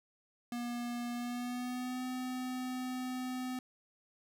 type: tone with pitch glide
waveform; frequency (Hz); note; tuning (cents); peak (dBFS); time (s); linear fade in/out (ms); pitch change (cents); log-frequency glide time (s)
square; 240 to 254.1; B3 to B3; -49 to +49; -37; 0.52-3.59; 2; +98; 1.12-2.04
effects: none